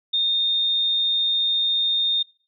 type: tone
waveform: sine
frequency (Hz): 3657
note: A#7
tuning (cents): -34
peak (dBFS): -18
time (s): 0.13-2.23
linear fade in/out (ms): 10
effects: noise-tail reverb RT60 0.4 s tail -22 dB re dry